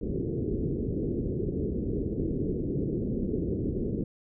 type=low-pass noise; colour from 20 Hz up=white; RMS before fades=-30 dBFS; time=0.01-4.04 s; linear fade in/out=5 ms; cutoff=430 Hz; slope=48 dB/octave; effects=none

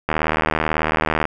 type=click train; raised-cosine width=0.5 ms; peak=-3 dBFS; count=92; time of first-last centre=0.09-1.254 s; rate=78.2 Hz; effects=none

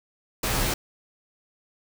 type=noise with comb filter; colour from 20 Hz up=pink; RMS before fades=-25 dBFS; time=0.43-0.74 s; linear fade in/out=5 ms; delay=13 ms; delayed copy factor=-0.75; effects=none

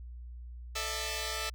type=chord; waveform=5% pulse; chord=A suspended fourth; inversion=none; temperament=equal with one note detuned; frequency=440 / 599.3 / 659.3 Hz; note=A4 / D5 / E5; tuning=0 / +35 / 0 cents; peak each=-27 dBFS; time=0.75-1.5 s; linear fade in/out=10 ms; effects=added 60 Hz sine -42 dBFS peak until 1.54 s

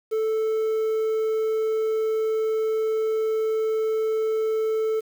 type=tone with quantisation; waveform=triangle; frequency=439.6 Hz; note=A4; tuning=2 cents flat; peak=-19 dBFS; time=0.11-5.01 s; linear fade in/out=20 ms; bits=8; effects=none

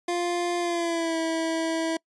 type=tone with pitch glide; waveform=25% pulse; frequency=349.2 to 325.8 Hz; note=F4 to E4; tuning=0 to -20 cents; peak=-21 dBFS; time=0.08-1.97 s; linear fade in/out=5 ms; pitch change=-120 cents; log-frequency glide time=0.59-1.17 s; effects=noise-tail reverb RT60 0.1 s tail -26 dB re dry + resampled to 22050 Hz

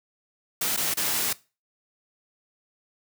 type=noise with dropouts; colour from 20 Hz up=white; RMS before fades=-26 dBFS; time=0.61-1.33 s; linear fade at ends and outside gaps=5 ms; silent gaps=0.765-0.773 / 0.94-0.97 s; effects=noise-tail reverb RT60 0.3 s tail -20 dB re dry + high-pass 100 Hz 12 dB/octave

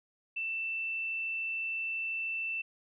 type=tone; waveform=sine; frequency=2667 Hz; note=E7; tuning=20 cents sharp; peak=-32 dBFS; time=0.36-2.62 s; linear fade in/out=10 ms; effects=none

